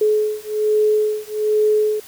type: beating tone pair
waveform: sine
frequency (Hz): 425.8 / 427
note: G#4 / G#4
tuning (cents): +43 / +48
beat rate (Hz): 1.2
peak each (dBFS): -18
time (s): 0.01-2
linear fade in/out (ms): 5
effects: white hiss -42 dBFS RMS until 2.07 s